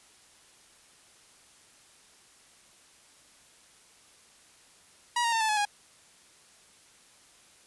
sawtooth tone with pitch steps, 960 / 931.1 / 903 / 875.8 / 849.4 / 823.7 Hz, B5 / A#5 / A5 / A5 / G#5 / G#5, -49 / -2 / +45 / -8 / +39 / -14 cents, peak -21 dBFS, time 5.16-5.652 s, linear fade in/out 5 ms, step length 82 ms, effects white hiss -58 dBFS RMS until 7.66 s + resampled to 24000 Hz

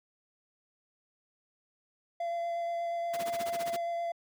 triangle tone with vibrato, 683 Hz, F5, 39 cents flat, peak -29 dBFS, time 2.2-4.12 s, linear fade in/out 5 ms, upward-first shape sine, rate 8.4 Hz, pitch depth 10 cents each way
pink noise with tremolo, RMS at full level -38 dBFS, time 3.13-3.77 s, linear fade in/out 10 ms, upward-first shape sine, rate 15 Hz, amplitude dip 95%
effects high-pass 200 Hz 12 dB/octave

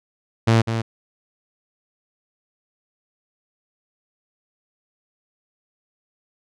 sawtooth tone with echo, 113.6 Hz, A#2, 44 cents flat, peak -9 dBFS, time 0.47-0.62 s, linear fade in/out 10 ms, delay 200 ms, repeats 1, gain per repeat -8 dB, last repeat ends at 0.82 s, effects low-pass 6000 Hz 12 dB/octave

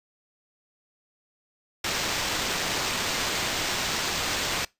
violet noise with sample-and-hold, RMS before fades -28 dBFS, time 1.84-4.65 s, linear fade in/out 5 ms, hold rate 11025 Hz, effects noise-tail reverb RT60 0.2 s tail -23 dB re dry + resampled to 32000 Hz

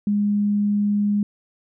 sine tone, 205.6 Hz, G#3, 17 cents flat, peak -17 dBFS, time 0.07-1.23 s, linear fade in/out 2 ms, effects none

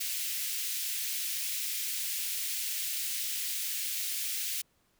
white high-pass noise, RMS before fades -34 dBFS, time 0-4.62 s, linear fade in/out 10 ms, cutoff 2100 Hz, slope 24 dB/octave, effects pink hiss -71 dBFS RMS until 4.99 s

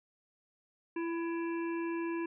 harmonic tone with a mistuned harmonic, 335.8 Hz, E4, 32 cents sharp, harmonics 1 / 3 / 5 / 7 / 8, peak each -33 / -43 / -47 / -50 / -51 dBFS, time 0.96-2.26 s, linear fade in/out 5 ms, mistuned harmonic 3, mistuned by -20 cents, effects none

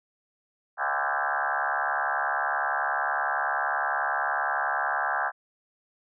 sine tone with frequency modulation, 1174.7 Hz, D6, in tune, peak -24 dBFS, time 0.77-5.32 s, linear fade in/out 50 ms, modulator 70.8 Hz, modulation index 7, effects none

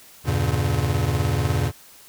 square chord, E diminished seventh, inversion none, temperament just, 82.41 / 98.89 / 118.67 / 142.4 Hz, E2 / G2 / Bb2 / Db3, 0 / +16 / +31 / +47 cents, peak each -26 dBFS, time 0.24-1.72 s, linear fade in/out 50 ms, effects white hiss -48 dBFS RMS until 2.08 s

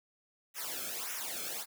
white noise with flanger, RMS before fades -39 dBFS, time 0.54-1.66 s, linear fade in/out 50 ms, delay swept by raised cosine 0.22 to 1.07 ms, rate 1.7 Hz, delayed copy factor -0.9, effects none

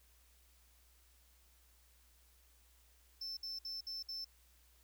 triangle tone bursts, 5310 Hz, E8, 12 cents sharp, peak -40 dBFS, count 5, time 3.21-4.246 s, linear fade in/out 5 ms, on 160 ms, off 59 ms, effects added 60 Hz sine -67 dBFS peak until 4.83 s + white hiss -70 dBFS RMS until 4.83 s

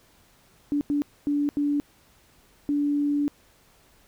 sine tone bursts at uneven times, 289.6 Hz, D4, 24 cents flat, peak -21 dBFS, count 5, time 0.72-0.81 / 0.9-1.02 / 1.27-1.49 / 1.57-1.8 / 2.69-3.28 s, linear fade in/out 0 ms, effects pink hiss -59 dBFS RMS until 4.07 s

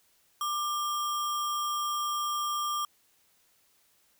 sine tone with sample-and-hold, 1187 Hz, D6, 18 cents sharp, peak -28 dBFS, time 0.41-2.85 s, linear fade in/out 2 ms, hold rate 4410 Hz, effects white hiss -67 dBFS RMS until 4.19 s

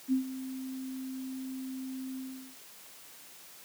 sine tone with ADSR envelope, 261.6 Hz, C4, in tune, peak -22 dBFS, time 0.08-2.56 s, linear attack 43 ms, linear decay 110 ms, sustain -14 dB, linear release 380 ms, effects white hiss -52 dBFS RMS until 3.64 s + high-pass 150 Hz 12 dB/octave

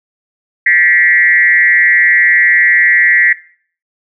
sine tone with frequency modulation, 1928 Hz, B6, 42 cents flat, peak -6 dBFS, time 0.66-3.33 s, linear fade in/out 5 ms, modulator 172 Hz, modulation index 1, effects noise-tail reverb RT60 0.5 s tail -18 dB re dry

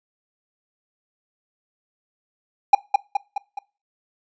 triangle tone with echo, 808 Hz, G#5, 48 cents flat, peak -4 dBFS, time 2.73-2.75 s, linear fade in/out 5 ms, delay 210 ms, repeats 4, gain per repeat -5 dB, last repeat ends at 3.59 s, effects noise-tail reverb RT60 0.3 s tail -22 dB re dry + resampled to 16000 Hz

